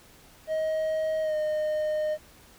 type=tone with pitch glide; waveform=triangle; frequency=630 to 613.1 Hz; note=D#5 to D#5; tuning=+21 to -26 cents; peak=-23 dBFS; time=0.47-2.18 s; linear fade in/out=50 ms; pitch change=-47 cents; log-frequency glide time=1.22-1.35 s; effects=pink hiss -54 dBFS RMS until 2.58 s